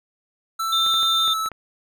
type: tone with pitch glide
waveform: square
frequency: 1329 to 1308.4 Hz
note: E6 to E6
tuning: +14 to -13 cents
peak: -23 dBFS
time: 0.59-1.49 s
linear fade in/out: 10 ms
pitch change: -27 cents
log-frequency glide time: 1.15-1.37 s
type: tone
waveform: sine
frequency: 3603 Hz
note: A7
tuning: 40 cents sharp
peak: -18 dBFS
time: 0.72-1.34 s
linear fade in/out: 10 ms
type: clicks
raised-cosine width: 0.5 ms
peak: -22 dBFS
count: 6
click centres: 0.864 / 0.941 / 1.03 / 1.278 / 1.46 / 1.517 s
effects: none